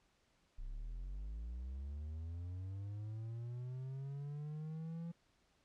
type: linear sweep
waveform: triangle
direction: up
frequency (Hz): 30.65 to 170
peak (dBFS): -40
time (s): 0.58-5.12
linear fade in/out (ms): 10
effects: pink hiss -75 dBFS RMS until 5.64 s + low-pass 7000 Hz 12 dB/octave